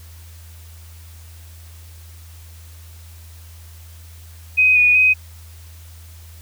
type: tone with pitch steps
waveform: sine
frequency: 2513 / 2466 / 2514 Hz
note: D#7 / D#7 / D#7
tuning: +17 / -16 / +17 cents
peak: -10 dBFS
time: 4.57-5.14 s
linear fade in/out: 20 ms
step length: 190 ms
effects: added 82 Hz sine -38 dBFS peak until 6.41 s + white hiss -48 dBFS RMS until 6.41 s